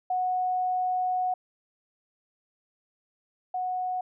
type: tone pair in turn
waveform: sine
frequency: 735 / 735 Hz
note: F#5 / F#5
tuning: -12 / -12 cents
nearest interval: unison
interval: 0 cents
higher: neither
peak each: -24 / -27 dBFS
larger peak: first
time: 0.1-1.34 / 3.54-4.01 s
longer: first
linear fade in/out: 5 ms
effects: none